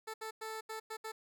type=tone bursts at uneven times; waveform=15% pulse; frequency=440 Hz; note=A4; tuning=in tune; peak=-34 dBFS; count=6; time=0.07-0.14 / 0.21-0.31 / 0.41-0.61 / 0.69-0.8 / 0.9-0.97 / 1.04-1.12 s; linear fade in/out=10 ms; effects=none